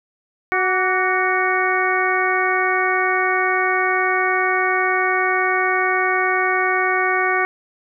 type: harmonic tone with a mistuned harmonic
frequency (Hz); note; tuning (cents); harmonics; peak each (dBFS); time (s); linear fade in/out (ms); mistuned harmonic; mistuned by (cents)
370.3; F#4; +1; 1 / 2 / 3 / 4 / 5 / 6; -23 / -23 / -23 / -23 / -23 / -23; 0.52-7.45; 0; 3; +58
effects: none